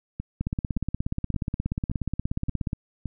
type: two click trains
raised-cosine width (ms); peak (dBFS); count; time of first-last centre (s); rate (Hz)
5; -14 / -18; 40 / 6; 0.41-2.731 / 0.2-3.057; 16.8 / 1.75
effects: none